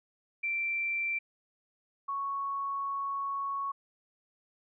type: tone pair in turn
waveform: sine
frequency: 2349 / 1108.6 Hz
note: D7 / C#6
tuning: 0 / 0 cents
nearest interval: octave + minor second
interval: 1300 cents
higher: first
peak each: -29 / -31 dBFS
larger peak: first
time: 0.43-1.19 / 2.08-3.72 s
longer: second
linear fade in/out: 10 ms
effects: none